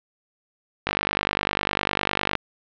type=click train; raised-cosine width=0.3 ms; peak=-4 dBFS; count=75; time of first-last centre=0.87-2.353 s; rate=49.9 Hz; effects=low-pass 4000 Hz 12 dB/octave